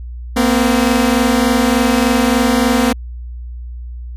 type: tone pair together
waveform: sawtooth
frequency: 233.1 / 256.5 Hz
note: A#3 / C4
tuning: 0 / -34 cents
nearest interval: major second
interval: 166 cents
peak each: -10 dBFS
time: 0.36-2.93 s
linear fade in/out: 10 ms
effects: added 60 Hz sine -25 dBFS peak until 4.16 s + resampled to 32000 Hz